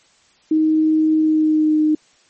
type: tone with pitch glide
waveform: sine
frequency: 313.3 to 307.4 Hz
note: D#4 to D#4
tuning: +12 to -21 cents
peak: -12 dBFS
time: 0.51-1.95 s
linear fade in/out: 5 ms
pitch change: -33 cents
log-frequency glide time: 1.18-1.79 s
effects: white hiss -55 dBFS RMS until 2.29 s + MP3 32 kbps